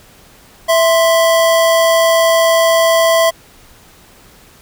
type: tone pair together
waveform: square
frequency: 659.3 / 1046.5 Hz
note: E5 / C6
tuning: 0 / 0 cents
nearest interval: minor sixth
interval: 800 cents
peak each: -10 / -17 dBFS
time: 0.68-3.31 s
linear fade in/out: 20 ms
effects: pink hiss -44 dBFS RMS until 4.61 s